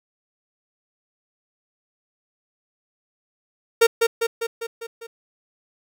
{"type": "tone with echo", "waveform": "45% pulse", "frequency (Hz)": 460.5, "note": "A#4", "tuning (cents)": -21, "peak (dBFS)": -11, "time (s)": [3.81, 3.87], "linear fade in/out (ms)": 10, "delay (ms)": 200, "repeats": 6, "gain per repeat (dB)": -4, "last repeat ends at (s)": 5.07, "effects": []}